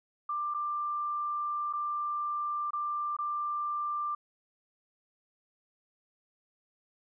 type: tone with dropouts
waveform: sine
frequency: 1185 Hz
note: D6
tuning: 15 cents sharp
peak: -30 dBFS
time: 0.29-4.15 s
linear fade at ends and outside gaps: 5 ms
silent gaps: 0.54-0.545 / 1.728-1.734 / 2.707-2.732 / 3.167-3.187 s
effects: none